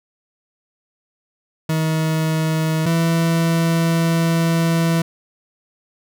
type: tone pair in turn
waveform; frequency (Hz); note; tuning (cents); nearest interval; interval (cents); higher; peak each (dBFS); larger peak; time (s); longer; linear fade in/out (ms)
40% pulse; 158.7 / 165.64; D#3 / E3; +35 / +9; minor second; 74; second; -16 / -14; second; 1.69-2.86 / 2.86-5.02; second; 5
effects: none

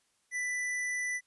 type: tone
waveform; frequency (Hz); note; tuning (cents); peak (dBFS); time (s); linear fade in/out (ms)
square; 1985; B6; +8; -32; 0.31-1.21; 50
effects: white hiss -73 dBFS RMS until 1.26 s + resampled to 24000 Hz

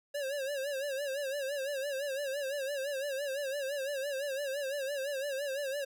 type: tone with vibrato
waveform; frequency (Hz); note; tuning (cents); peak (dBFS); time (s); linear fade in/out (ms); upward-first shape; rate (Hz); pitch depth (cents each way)
square; 554.4; C#5; 0; -34; 0.14-5.85; 10; sine; 5.9; 97
effects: none

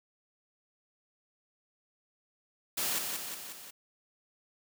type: noise with echo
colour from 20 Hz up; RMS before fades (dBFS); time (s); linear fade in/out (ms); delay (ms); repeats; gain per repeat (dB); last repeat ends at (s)
white; -32; 2.77-2.99; 10; 180; 4; -4; 3.71
effects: high-pass 150 Hz 12 dB/octave

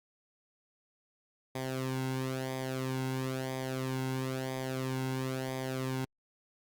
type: tone with flanger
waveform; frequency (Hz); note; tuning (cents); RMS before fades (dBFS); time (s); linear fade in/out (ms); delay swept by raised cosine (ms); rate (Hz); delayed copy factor
sawtooth; 130.81; C3; 0; -35; 1.55-6.05; 5; 0.71 to 1.68; 1; -0.7
effects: Opus 48 kbps

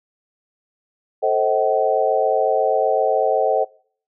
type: chord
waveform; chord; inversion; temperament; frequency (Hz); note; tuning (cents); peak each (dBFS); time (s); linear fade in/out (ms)
sine; A diminished seventh; none; just; 440 / 528 / 633.6 / 760.3; A4 / C5 / Eb5 / Gb5; 0 / +16 / +31 / +47; -21; 1.22-3.65; 20
effects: noise-tail reverb RT60 0.5 s tail -23 dB re dry

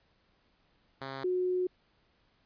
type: tone pair in turn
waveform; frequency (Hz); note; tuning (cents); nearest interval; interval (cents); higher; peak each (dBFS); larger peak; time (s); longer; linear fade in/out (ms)
5% pulse / sine; 134.7 / 364.6; C#3 / F#4; -49 / -25; octave + perfect fourth; 1724; second; -27; neither; 1.01-1.24 / 1.24-1.67; second; 5
effects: pink hiss -70 dBFS RMS until 2.45 s + resampled to 11025 Hz

